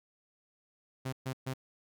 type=tone bursts; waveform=sawtooth; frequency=131.1 Hz; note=C3; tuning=4 cents sharp; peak=-30 dBFS; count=3; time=1.05-1.538 s; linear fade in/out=10 ms; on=76 ms; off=130 ms; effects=none